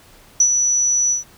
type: tone with ADSR envelope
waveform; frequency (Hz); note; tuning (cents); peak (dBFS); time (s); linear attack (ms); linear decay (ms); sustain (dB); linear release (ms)
sine; 5920; F#8; 0; -8; 0.4-1.24; 4; 72; -6; 130
effects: pink hiss -48 dBFS RMS until 1.37 s